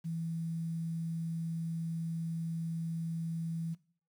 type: tone with quantisation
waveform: sine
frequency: 164.81 Hz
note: E3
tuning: in tune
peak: -34 dBFS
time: 0.04-3.75 s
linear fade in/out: 20 ms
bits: 10
effects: noise-tail reverb RT60 0.5 s tail -19 dB re dry